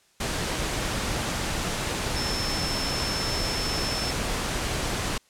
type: tone in noise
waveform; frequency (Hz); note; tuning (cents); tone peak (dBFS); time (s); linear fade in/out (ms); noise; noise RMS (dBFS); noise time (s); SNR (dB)
sine; 5310; E8; +12; -30; 2.16-4.11; 5; pink; -28; 0.2-5.18; -5
effects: white hiss -62 dBFS RMS until 5.29 s + low-pass 9000 Hz 12 dB/octave